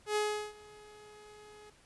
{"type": "tone with ADSR envelope", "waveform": "sawtooth", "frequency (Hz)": 421.2, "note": "G#4", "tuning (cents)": 24, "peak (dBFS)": -24, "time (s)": [0.06, 1.7], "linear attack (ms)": 97, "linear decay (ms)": 370, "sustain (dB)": -24, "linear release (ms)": 5, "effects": ["pink hiss -63 dBFS RMS until 1.85 s", "resampled to 24000 Hz"]}